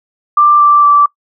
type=tone with pitch steps; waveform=sine; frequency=1182 / 1172.5 / 1163 Hz; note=D6 / D6 / D6; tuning=+11 / -3 / -17 cents; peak=-4 dBFS; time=0.37-1.06 s; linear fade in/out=5 ms; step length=230 ms; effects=noise-tail reverb RT60 0.1 s tail -22 dB re dry